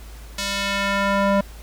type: tone with band-pass filter sweep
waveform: square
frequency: 198.8 Hz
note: G3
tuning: 25 cents sharp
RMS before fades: -21 dBFS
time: 0.38-1.41 s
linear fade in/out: 5 ms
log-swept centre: 5200 to 650 Hz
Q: 0.89
effects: added 54 Hz sine -37 dBFS peak until 1.62 s + pink hiss -46 dBFS RMS until 1.62 s